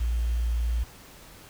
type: tone with quantisation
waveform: sine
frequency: 58.27 Hz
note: A#1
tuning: in tune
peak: -23 dBFS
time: 0-0.84 s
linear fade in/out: 10 ms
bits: 8
effects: pink hiss -49 dBFS RMS until 1.49 s